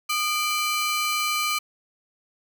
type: ring-modulated tone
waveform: sawtooth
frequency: 1787 Hz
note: A6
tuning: 26 cents sharp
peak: -16 dBFS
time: 0.09-1.59 s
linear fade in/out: 10 ms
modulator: 562 Hz
effects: none